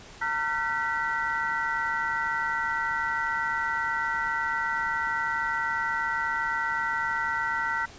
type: tone cluster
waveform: sine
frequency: 913 / 1368 / 1516 / 1951 Hz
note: A#5 / F6 / F#6 / B6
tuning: -36 / -36 / +42 / -22 cents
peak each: -31 dBFS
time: 0.21-7.86 s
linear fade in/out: 10 ms
effects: pink hiss -47 dBFS RMS until 7.98 s + resampled to 16000 Hz